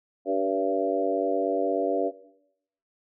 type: harmonic tone with a mistuned harmonic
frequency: 96.8 Hz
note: G2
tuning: 21 cents flat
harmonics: 3 / 4 / 5 / 6 / 7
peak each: -29 / -29 / -29 / -29 / -29 dBFS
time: 0.25-2.12 s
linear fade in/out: 50 ms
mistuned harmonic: 6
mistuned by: -22 cents
effects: noise-tail reverb RT60 0.8 s tail -17 dB re dry